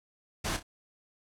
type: noise with echo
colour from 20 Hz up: pink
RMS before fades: -32 dBFS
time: 0.44-0.57 s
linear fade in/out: 10 ms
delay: 30 ms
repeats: 2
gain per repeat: -10 dB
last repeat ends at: 0.63 s
effects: low-pass 10000 Hz 12 dB/octave